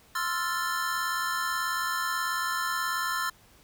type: chord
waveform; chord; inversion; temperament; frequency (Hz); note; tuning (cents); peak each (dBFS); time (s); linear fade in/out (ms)
square; F major seventh; second; equal; 1046.5 / 1318.5 / 1396.9 / 1760; C6 / E6 / F6 / A6; 0 / 0 / 0 / 0; -34; 0.15-3.3; 5
effects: pink hiss -58 dBFS RMS until 3.63 s